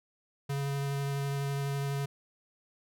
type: tone with vibrato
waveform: square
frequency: 139.8 Hz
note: C#3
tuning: 15 cents sharp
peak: -31 dBFS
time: 0.49-2.06 s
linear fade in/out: 10 ms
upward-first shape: triangle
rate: 12 Hz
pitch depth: 12 cents each way
effects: none